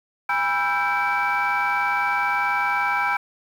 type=tone cluster; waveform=sine; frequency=812 / 978 / 1335 / 1570 / 2309 Hz; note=G#5 / B5 / E6 / G6 / D7; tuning=-39 / -17 / +22 / +2 / -30 cents; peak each=-25 dBFS; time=0.29-3.17 s; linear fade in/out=5 ms; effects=tanh soft clip ceiling -13 dBFS + 8-bit